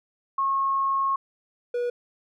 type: tone pair in turn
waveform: sine / triangle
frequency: 1088 / 484.6 Hz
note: C#6 / B4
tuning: -33 / -33 cents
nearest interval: octave + major second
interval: 1400 cents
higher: first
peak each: -21 / -22 dBFS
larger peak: first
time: 0.38-1.16 / 1.74-1.9 s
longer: first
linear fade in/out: 5 ms
effects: none